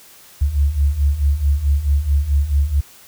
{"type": "beating tone pair", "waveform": "sine", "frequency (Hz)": [68.5, 73.1], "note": ["C#2", "D2"], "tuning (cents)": [-20, -7], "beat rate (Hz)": 4.6, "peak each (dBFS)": [-19, -15], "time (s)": [0.41, 2.81], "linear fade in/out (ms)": 10, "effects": ["white hiss -45 dBFS RMS until 3.07 s"]}